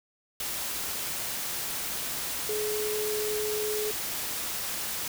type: tone in noise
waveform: sine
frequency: 424.3 Hz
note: G#4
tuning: 37 cents sharp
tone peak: -29 dBFS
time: 2.49-3.91 s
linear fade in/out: 2 ms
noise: white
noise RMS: -33 dBFS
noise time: 0.4-5.08 s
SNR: +1 dB
effects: none